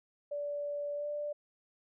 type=tone with pitch glide; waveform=sine; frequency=580 to 588.8 Hz; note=D5 to D5; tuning=-22 to +4 cents; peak=-34 dBFS; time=0.31-1.33 s; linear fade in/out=10 ms; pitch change=+26 cents; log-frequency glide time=0.95-1.07 s; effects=none